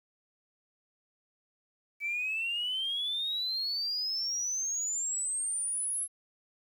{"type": "exponential sweep", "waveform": "sine", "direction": "up", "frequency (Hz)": [2289, 11070], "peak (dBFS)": -29, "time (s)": [2, 6.08], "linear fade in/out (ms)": 50, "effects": ["tanh soft clip ceiling -26 dBFS", "10-bit"]}